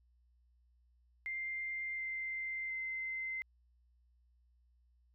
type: tone with pitch steps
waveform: sine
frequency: 2097 / 2084 / 2071 Hz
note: C7 / C7 / C7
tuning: +3 / -7 / -18 cents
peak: -37 dBFS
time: 1.26-3.42 s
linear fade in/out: 0 ms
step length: 720 ms
effects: added 60 Hz sine -67 dBFS peak until 5.14 s

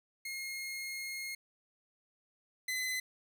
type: tone pair in turn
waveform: sawtooth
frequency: 2148 / 2027 Hz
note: C7 / B6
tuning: +45 / +45 cents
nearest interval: minor second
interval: 100 cents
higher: first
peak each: -35 / -30 dBFS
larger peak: second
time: 0.25-1.35 / 2.68-3 s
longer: first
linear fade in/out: 5 ms
effects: none

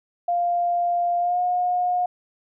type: tone with pitch glide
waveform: sine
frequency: 698.5 to 718.6 Hz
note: F5 to F5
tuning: 0 to +49 cents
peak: -19 dBFS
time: 0.28-2.06 s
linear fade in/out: 5 ms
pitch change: +49 cents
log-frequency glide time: 1.19-1.4 s
effects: none

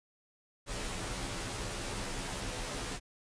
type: noise with comb filter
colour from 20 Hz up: pink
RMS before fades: -38 dBFS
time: 0.66-3 s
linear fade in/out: 50 ms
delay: 13 ms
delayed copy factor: -0.85
effects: resampled to 22050 Hz

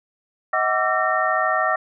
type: tone cluster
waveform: sine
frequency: 633 / 746 / 1160 / 1344 / 1836 Hz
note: D#5 / F#5 / D6 / E6 / A#6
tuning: +30 / +14 / -22 / +33 / -27 cents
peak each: -24 dBFS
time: 0.53-1.76 s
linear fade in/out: 5 ms
effects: none

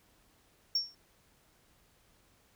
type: tone with exponential decay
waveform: sine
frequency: 5490 Hz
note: F8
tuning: 31 cents flat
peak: -22 dBFS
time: 0.75-0.95 s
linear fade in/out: 5 ms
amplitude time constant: 42 ms
effects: tanh soft clip ceiling -24 dBFS + pink hiss -67 dBFS RMS until 2.55 s

